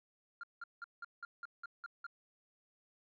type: tone bursts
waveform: sine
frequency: 1396.9 Hz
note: F6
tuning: in tune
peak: -40 dBFS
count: 9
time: 0.41-2.066 s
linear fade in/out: 2 ms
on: 24 ms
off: 180 ms
effects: tanh soft clip ceiling -41 dBFS